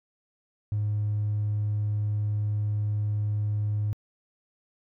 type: tone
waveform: triangle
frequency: 104.7 Hz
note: G#2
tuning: 15 cents sharp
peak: -21 dBFS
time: 0.72-3.93 s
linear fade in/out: 0 ms
effects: tanh soft clip ceiling -21 dBFS